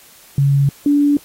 sine tone pair in turn, 139.8 / 288.6 Hz, C#3 / D4, +15 / -30 cents, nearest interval octave + minor second, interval 1255 cents, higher second, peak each -10 dBFS, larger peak neither, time 0.38-0.69 / 0.86-1.17 s, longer neither, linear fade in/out 2 ms, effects white hiss -45 dBFS RMS until 1.24 s + AAC 48 kbps

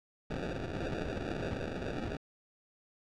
white noise with sample-and-hold, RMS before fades -37 dBFS, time 0.3-2.17 s, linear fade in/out 5 ms, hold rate 1050 Hz, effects low-pass 4000 Hz 12 dB/octave

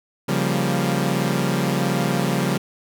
sawtooth chord, G half-diminished seventh, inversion second, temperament equal, 138.59 / 174.61 / 196 / 233.1 Hz, Db3 / F3 / G3 / Bb3, 0 / 0 / 0 / 0 cents, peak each -20 / -20 / -21 / -23 dBFS, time 0.28-2.58 s, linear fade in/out 10 ms, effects none

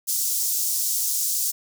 pink high-pass noise, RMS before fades -24 dBFS, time 0.07-1.52 s, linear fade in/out 20 ms, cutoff 5800 Hz, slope 24 dB/octave, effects none

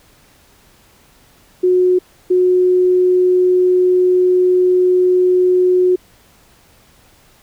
sine tone bursts at uneven times, 364.4 Hz, F#4, 26 cents flat, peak -9 dBFS, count 2, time 1.63-1.99 / 2.3-5.96 s, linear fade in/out 10 ms, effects pink hiss -50 dBFS RMS until 7.42 s

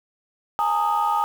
sine chord, Ab suspended second, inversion none, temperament equal with one note detuned, 830.6 / 911 / 1244.5 Hz, Ab5 / Bb5 / Eb6, 0 / -40 / 0 cents, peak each -22 dBFS, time 0.59-1.24 s, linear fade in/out 0 ms, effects tanh soft clip ceiling -13 dBFS + 7-bit

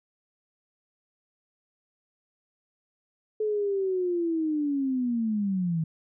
sine linear sweep, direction down, 433.5 to 156.7 Hz, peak -24 dBFS, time 3.4-5.84 s, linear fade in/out 5 ms, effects none

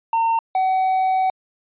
triangle tone pair in turn, 911 / 754.4 Hz, A#5 / F#5, -40 / +33 cents, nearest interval minor third, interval 327 cents, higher first, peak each -14 dBFS, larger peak neither, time 0.13-0.39 / 0.55-1.3 s, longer second, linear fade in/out 2 ms, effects resampled to 8000 Hz

